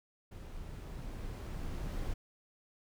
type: noise with level ramp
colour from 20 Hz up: brown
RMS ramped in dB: -46 to -37 dBFS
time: 0.31-2.14 s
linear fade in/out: 10 ms
effects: none